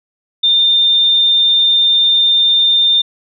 sine tone, 3609 Hz, A7, 43 cents sharp, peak -8 dBFS, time 0.43-3.02 s, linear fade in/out 10 ms, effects none

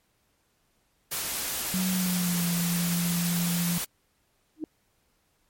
white noise, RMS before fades -31 dBFS, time 1.11-3.85 s, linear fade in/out 10 ms
sine tone with pitch glide, 185 to 172.61 Hz, F#3 to F3, 0 to -20 cents, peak -25 dBFS, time 1.74-3.78 s, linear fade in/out 0 ms, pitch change -120 cents, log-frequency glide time 1.93-2.43 s
sine tone with exponential growth, 311.6 Hz, D#4, 3 cents sharp, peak -25 dBFS, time 4.56-4.64 s, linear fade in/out 1 ms, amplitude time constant 16 ms
effects pink hiss -70 dBFS RMS until 5.49 s + MP3 64 kbps

